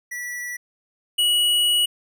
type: tone pair in turn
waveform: square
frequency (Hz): 1952 / 2925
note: B6 / F#7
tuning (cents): -21 / -21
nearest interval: perfect fifth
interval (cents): 700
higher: second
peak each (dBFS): -29 / -17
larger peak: second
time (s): 0.11-0.57 / 1.18-1.86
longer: second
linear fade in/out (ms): 10
effects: none